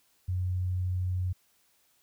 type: tone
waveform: sine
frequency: 91.3 Hz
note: F#2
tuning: 23 cents flat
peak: -27 dBFS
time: 0.28-1.33 s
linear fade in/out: 10 ms
effects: white hiss -68 dBFS RMS until 2.02 s